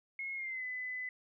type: tone with pitch glide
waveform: sine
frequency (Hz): 2166 to 2009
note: C#7 to B6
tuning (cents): -41 to +29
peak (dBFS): -37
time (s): 0.19-1.09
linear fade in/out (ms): 2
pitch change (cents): -130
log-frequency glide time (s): 0.35-0.64
effects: none